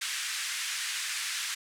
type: band-pass noise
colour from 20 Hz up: pink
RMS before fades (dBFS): -34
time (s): 0.01-1.55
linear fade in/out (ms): 10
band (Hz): 1600 to 10000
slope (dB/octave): 24
effects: none